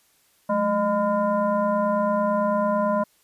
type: tone with frequency modulation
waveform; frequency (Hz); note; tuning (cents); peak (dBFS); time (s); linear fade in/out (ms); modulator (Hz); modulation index
sine; 613; D#5; -26; -19; 0.49-3.04; 10; 399; 1.2
effects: white hiss -62 dBFS RMS until 3.23 s + resampled to 32000 Hz